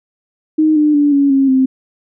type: tone with pitch steps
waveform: sine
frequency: 311 / 300.6 / 290.5 / 280.8 / 271.4 / 262.3 Hz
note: D#4 / D4 / D4 / C#4 / C#4 / C4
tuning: -1 / +40 / -19 / +22 / -36 / +4 cents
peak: -8 dBFS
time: 0.58-1.66 s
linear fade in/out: 10 ms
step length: 180 ms
effects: none